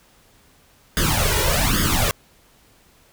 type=noise with flanger; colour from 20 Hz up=pink; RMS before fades=-19 dBFS; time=0.97-2.11 s; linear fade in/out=0 ms; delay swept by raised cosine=0.6 to 2.1 ms; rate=1.2 Hz; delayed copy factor=+1; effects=pink hiss -55 dBFS RMS until 3.12 s